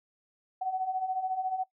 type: beating tone pair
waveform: sine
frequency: 740 / 754 Hz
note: F#5 / F#5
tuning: 0 / +32 cents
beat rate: 14 Hz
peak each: -35 / -30 dBFS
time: 0.61-1.64 s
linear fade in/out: 10 ms
effects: noise-tail reverb RT60 0.1 s tail -19 dB re dry